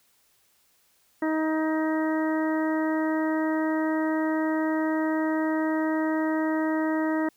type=harmonic tone; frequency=314.8 Hz; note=D#4; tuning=20 cents sharp; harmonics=1 / 2 / 3 / 4 / 5 / 6; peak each=-24 / -31 / -34 / -38 / -39 / -36 dBFS; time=1.22-7.29 s; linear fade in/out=5 ms; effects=white hiss -65 dBFS RMS until 7.36 s